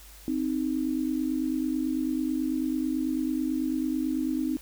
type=tone pair together; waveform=sine; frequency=261.6 / 310.7 Hz; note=C4 / D#4; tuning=0 / -2 cents; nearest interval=minor third; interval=298 cents; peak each=-28 dBFS; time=0.28-4.57 s; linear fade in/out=0 ms; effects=added 50 Hz sine -49 dBFS peak until 4.61 s + white hiss -51 dBFS RMS until 4.61 s